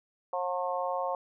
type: harmonic tone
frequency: 179.8 Hz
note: F#3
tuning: 49 cents flat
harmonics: 3 / 4 / 5 / 6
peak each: -33 / -34 / -35 / -36 dBFS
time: 0.33-1.15 s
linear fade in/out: 2 ms
effects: none

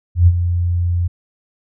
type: tone with ADSR envelope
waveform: sine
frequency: 87.31 Hz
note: F2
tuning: in tune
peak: -4 dBFS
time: 0.15-1.08 s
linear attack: 120 ms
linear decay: 47 ms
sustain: -10 dB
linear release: 12 ms
effects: none

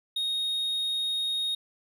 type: tone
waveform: triangle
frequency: 3729 Hz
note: A#7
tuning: in tune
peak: -25 dBFS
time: 0.16-1.55 s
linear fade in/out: 5 ms
effects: none

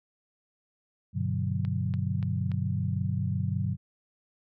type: chord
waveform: sine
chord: G major seventh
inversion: none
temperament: equal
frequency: 98 / 123.47 / 146.83 / 185 Hz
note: G2 / B2 / D3 / F#3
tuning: 0 / 0 / 0 / 0 cents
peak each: -30 / -32 / -33 / -33 dBFS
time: 1.13-3.77 s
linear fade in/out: 50 ms
type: click train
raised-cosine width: 0.3 ms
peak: -29 dBFS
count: 4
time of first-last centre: 1.65-2.517 s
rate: 3.46 Hz
effects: none

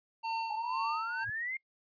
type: tone with tremolo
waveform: square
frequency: 905 Hz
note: A5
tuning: 48 cents sharp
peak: -32 dBFS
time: 0.23-1.25 s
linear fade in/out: 20 ms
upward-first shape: sine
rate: 2 Hz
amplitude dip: 70%
type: exponential sweep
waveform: sine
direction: up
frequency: 830.6 to 2151 Hz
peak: -34 dBFS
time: 0.5-1.57 s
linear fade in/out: 5 ms
type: tone with exponential growth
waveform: sine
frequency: 110.7 Hz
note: A2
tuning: 11 cents sharp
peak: -39 dBFS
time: 1.21-1.3 s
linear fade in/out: 5 ms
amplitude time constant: 19 ms
effects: noise-tail reverb RT60 0.1 s tail -24 dB re dry + resampled to 11025 Hz

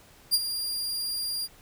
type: tone with ADSR envelope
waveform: sawtooth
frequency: 4794 Hz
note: D8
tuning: 35 cents sharp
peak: -15 dBFS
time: 0.31-1.48 s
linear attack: 31 ms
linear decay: 44 ms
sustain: -11 dB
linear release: 40 ms
effects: pink hiss -55 dBFS RMS until 1.61 s

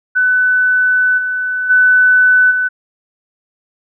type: tone with level steps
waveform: sine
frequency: 1500 Hz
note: F#6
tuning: 23 cents sharp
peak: -9 / -15 / -6 / -12 dBFS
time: 0.15-2.69 s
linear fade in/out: 20 ms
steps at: 1.17 / 1.69 / 2.5 s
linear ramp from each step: 20 ms
effects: none

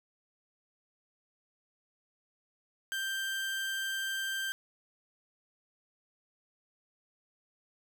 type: tone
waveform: 30% pulse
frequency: 1572 Hz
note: G6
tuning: 4 cents sharp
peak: -30 dBFS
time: 2.92-4.52 s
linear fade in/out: 0 ms
effects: none

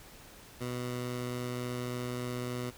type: tone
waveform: 15% pulse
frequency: 123.47 Hz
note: B2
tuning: in tune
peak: -28 dBFS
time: 0.6-2.71 s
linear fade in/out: 20 ms
effects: pink hiss -53 dBFS RMS until 2.77 s

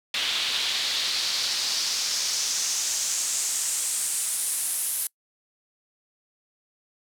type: noise with band-pass filter sweep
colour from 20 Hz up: pink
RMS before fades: -27 dBFS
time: 0.14-5.07 s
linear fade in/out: 2 ms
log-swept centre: 3300 to 11000 Hz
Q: 2.6
effects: noise-tail reverb RT60 0.1 s tail -25 dB re dry

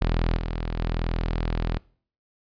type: tone with level steps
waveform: sawtooth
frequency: 41.2 Hz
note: E1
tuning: in tune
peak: -17 / -23 / -20 dBFS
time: 0.01-1.78 s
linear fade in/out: 10 ms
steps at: 0.36 / 0.78 s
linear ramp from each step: 20 ms
effects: noise-tail reverb RT60 0.5 s tail -24 dB re dry + resampled to 11025 Hz

